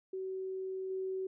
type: tone with level steps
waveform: sine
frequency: 378.4 Hz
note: F#4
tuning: 39 cents sharp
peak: -36 / -34 dBFS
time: 0.13-1.27 s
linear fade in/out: 5 ms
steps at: 0.9 s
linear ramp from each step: 5 ms
effects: none